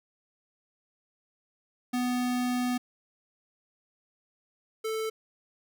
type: tone pair in turn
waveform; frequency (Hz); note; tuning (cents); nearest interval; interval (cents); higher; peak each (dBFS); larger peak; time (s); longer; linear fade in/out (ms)
square; 247.9 / 440.5; B3 / A4; +7 / +2; minor seventh; 995; second; -27 / -30; first; 1.93-2.78 / 4.84-5.1; first; 10
effects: none